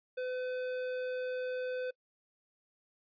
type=tone with tanh clipping; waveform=triangle; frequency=506 Hz; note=B4; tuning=42 cents sharp; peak=-36 dBFS; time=0.17-1.91 s; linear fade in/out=10 ms; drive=18 dB; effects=noise-tail reverb RT60 0.1 s tail -25 dB re dry + resampled to 11025 Hz